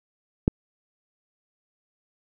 click, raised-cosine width 3 ms, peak -5 dBFS, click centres 0.479 s, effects none

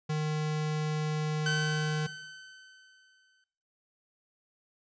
square tone, 153.3 Hz, D#3, 25 cents flat, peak -29 dBFS, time 0.09-2.07 s, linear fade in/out 10 ms
sawtooth tone with exponential decay, 1526 Hz, G6, 47 cents flat, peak -24 dBFS, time 1.46-3.44 s, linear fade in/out 2 ms, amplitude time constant 430 ms
effects noise-tail reverb RT60 0.7 s tail -18 dB re dry + resampled to 16000 Hz

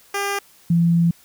10% pulse / sine tone pair in turn, 400.9 / 169.34 Hz, G4 / E3, +39 / +47 cents, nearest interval octave + minor third, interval 1492 cents, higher first, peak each -13 dBFS, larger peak neither, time 0.14-0.39 / 0.7-1.11 s, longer second, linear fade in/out 5 ms, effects white hiss -52 dBFS RMS until 1.24 s

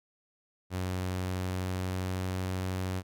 sawtooth tone with pitch glide, 92 to 93.02 Hz, F#2 to F#2, -9 to +10 cents, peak -27 dBFS, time 0.7-3.03 s, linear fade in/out 50 ms, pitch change +19 cents, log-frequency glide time 1.12-2.54 s, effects none

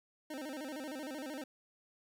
25% pulse tone with vibrato, 283.9 Hz, C#4, 41 cents sharp, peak -37 dBFS, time 0.3-1.44 s, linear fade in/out 5 ms, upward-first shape square, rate 13 Hz, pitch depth 140 cents each way, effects none

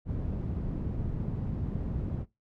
white low-pass noise, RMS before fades -33 dBFS, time 0.05-2.26 s, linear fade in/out 50 ms, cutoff 150 Hz, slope 12 dB/octave, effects noise-tail reverb RT60 0.2 s tail -20 dB re dry

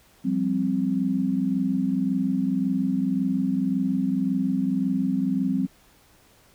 sine chord, F suspended second, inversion none, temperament just, 174.61 / 196.44 / 261.9 Hz, F3 / G3 / C4, 0 / +4 / +2 cents, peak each -29 / -25 / -24 dBFS, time 0.24-5.67 s, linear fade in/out 20 ms, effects pink hiss -57 dBFS RMS until 6.54 s

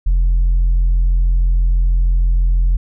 sine tone, 43.11 Hz, F1, 22 cents flat, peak -8 dBFS, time 0.06-2.77 s, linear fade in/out 10 ms, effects tanh soft clip ceiling -9 dBFS

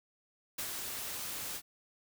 white noise with ADSR envelope, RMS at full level -37 dBFS, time 0.58-1.62 s, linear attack 8 ms, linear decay 79 ms, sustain -3 dB, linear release 60 ms, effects none

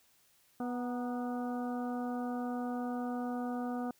harmonic tone with a mistuned harmonic, 245.6 Hz, B3, 9 cents flat, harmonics 1 / 2 / 3 / 4 / 5 / 6, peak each -35 / -43 / -41 / -52 / -48 / -53 dBFS, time 0.6-3.91 s, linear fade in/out 2 ms, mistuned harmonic 4, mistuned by -64 cents, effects white hiss -68 dBFS RMS until 3.99 s

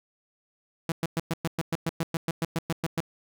sawtooth tone bursts, 164.81 Hz, E3, in tune, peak -21 dBFS, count 16, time 0.89-3.004 s, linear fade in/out 2 ms, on 29 ms, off 110 ms, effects none

